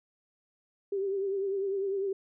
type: tone with vibrato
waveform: sine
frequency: 392 Hz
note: G4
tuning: in tune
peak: -28 dBFS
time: 0.92-2.13 s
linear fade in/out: 5 ms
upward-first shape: triangle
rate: 10 Hz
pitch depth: 59 cents each way
effects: none